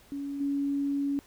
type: tone with level steps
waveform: sine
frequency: 281.2 Hz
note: C#4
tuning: 25 cents sharp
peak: -32 / -26 dBFS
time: 0.12-1.19 s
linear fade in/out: 0 ms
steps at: 0.4 s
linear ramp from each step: 10 ms
effects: pink hiss -58 dBFS RMS until 1.26 s